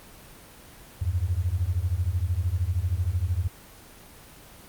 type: beating tone pair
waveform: sine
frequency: 82.3 / 95.3 Hz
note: E2 / G2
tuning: -2 / -48 cents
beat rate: 13 Hz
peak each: -26 dBFS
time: 1.01-3.48 s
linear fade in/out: 10 ms
effects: pink hiss -48 dBFS RMS until 4.68 s + Opus 24 kbps